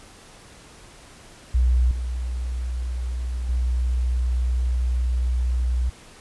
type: tone with level steps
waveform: sine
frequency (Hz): 61.74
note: B1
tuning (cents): 0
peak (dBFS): -15 / -24 / -19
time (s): 1.54-5.9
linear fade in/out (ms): 10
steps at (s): 1.91 / 3.49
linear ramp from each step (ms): 2
effects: pink hiss -47 dBFS RMS until 6.2 s + resampled to 24000 Hz